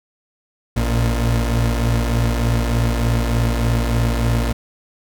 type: tone pair together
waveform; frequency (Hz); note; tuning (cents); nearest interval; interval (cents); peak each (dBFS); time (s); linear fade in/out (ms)
30% pulse; 56.83 / 117; A#1 / A#2; -43 / +7; octave + minor second; 1250; -15 / -17; 0.76-4.53; 10
effects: none